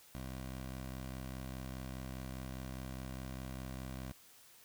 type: tone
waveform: 15% pulse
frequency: 64.9 Hz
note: C2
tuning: 13 cents flat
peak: -36 dBFS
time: 0.15-4.12 s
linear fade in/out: 0 ms
effects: white hiss -61 dBFS RMS until 4.64 s